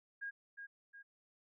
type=tone with echo; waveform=sine; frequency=1629 Hz; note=G#6; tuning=34 cents flat; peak=-40 dBFS; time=0.21-0.31 s; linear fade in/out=20 ms; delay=360 ms; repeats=2; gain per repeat=-6 dB; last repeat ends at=1.03 s; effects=none